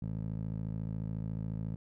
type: tone with band-pass filter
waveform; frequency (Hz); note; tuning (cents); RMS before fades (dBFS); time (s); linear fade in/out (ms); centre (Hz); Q
15% pulse; 54.1; A1; -29; -37; 0.02-1.76; 5; 150; 1.3
effects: none